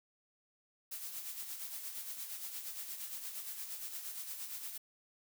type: noise with tremolo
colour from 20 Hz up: blue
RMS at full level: -42 dBFS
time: 0.91-4.78 s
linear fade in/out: 10 ms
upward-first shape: sine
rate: 8.6 Hz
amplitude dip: 50%
effects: none